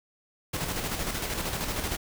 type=noise with tremolo; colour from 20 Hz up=pink; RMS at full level=-30 dBFS; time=0.53-1.97 s; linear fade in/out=10 ms; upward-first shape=square; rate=13 Hz; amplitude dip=40%; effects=none

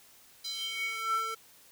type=tone with high-pass filter sweep; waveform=square; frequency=447.3 Hz; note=A4; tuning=28 cents sharp; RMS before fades=-34 dBFS; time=0.44-1.35 s; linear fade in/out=10 ms; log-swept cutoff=4400 to 920 Hz; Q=6; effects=white hiss -58 dBFS RMS until 1.71 s

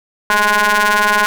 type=ring-modulated tone; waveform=sawtooth; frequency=206.8 Hz; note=G#3; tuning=7 cents flat; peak=-4 dBFS; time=0.3-1.26 s; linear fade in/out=0 ms; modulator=1250 Hz; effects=7-bit

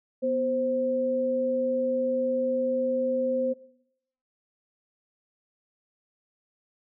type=tone pair together; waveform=sine; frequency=247 / 523.3 Hz; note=B3 / C5; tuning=0 / 0 cents; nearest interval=octave + minor second; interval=1300 cents; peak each=-30 / -24 dBFS; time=0.22-3.54 s; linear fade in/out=20 ms; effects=noise-tail reverb RT60 0.8 s tail -21 dB re dry

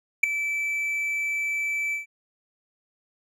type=tone with ADSR envelope; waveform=triangle; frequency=2317 Hz; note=D7; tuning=24 cents flat; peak=-8 dBFS; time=0.23-2.06 s; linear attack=8 ms; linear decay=4 ms; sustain=-15 dB; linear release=130 ms; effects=none

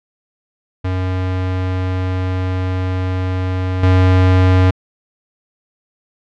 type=tone with level steps; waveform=square; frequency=92.5 Hz; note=F#2; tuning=in tune; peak=-17 / -9 dBFS; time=0.84-4.71 s; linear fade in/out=10 ms; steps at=3.83 s; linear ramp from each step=2 ms; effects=low-pass 3000 Hz 12 dB/octave

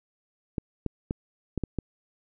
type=clicks; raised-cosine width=3 ms; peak=-15 dBFS; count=6; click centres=0.582 / 0.863 / 1.109 / 1.577 / 1.637 / 1.787 s; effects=none

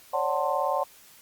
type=tone cluster; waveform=sine; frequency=546 / 585 / 746 / 890 / 1051 Hz; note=C#5 / D5 / F#5 / A5 / C6; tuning=-26 / -7 / +14 / +20 / +7 cents; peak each=-30 dBFS; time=0.13-0.84 s; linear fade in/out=10 ms; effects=white hiss -53 dBFS RMS until 1.21 s + Opus 48 kbps

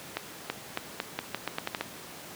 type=accelerating click train; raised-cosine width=0.3 ms; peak=-13 dBFS; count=11; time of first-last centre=0.17-1.81 s; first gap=330 ms; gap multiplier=0.83; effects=pink hiss -44 dBFS RMS until 2.35 s + high-pass 150 Hz 12 dB/octave

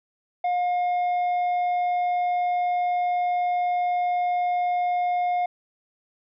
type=tone with tanh clipping; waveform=sine; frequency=714 Hz; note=F5; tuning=38 cents sharp; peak=-22 dBFS; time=0.44-5.46 s; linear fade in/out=5 ms; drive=5 dB; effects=none

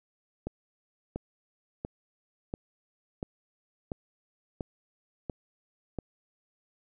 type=click train; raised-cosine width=2 ms; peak=-20 dBFS; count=9; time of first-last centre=0.47-5.987 s; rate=1.45 Hz; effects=none

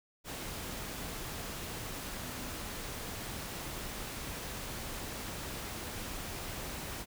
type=tone in noise; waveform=sine; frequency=250 Hz; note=B3; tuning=21 cents sharp; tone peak=-48 dBFS; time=2.23-2.54 s; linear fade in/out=50 ms; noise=pink; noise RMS=-41 dBFS; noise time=0.24-7.06 s; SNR=-10 dB; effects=none

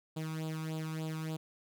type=tone with flanger; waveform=sawtooth; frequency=158.3 Hz; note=D#3; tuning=30 cents sharp; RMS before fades=-38 dBFS; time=0.16-1.37 s; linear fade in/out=10 ms; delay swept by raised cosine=0.25 to 0.85 ms; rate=3.4 Hz; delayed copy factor=+0.75; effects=none

